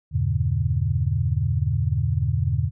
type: chord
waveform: sine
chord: E diminished seventh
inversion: none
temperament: just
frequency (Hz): 82.41 / 98.89 / 118.67 / 142.4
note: E2 / G2 / Bb2 / Db3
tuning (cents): 0 / +16 / +31 / +47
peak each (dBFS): -25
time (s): 0.11-2.71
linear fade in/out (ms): 50
effects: none